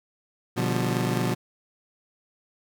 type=chord; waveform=25% pulse; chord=G dominant seventh; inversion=first; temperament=just; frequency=122.5 / 147 / 176.4 / 196 Hz; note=B2 / D3 / F3 / G3; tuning=-14 / +2 / +18 / 0 cents; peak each=-23 / -28 / -25 / -28 dBFS; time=0.56-1.35 s; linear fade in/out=20 ms; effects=none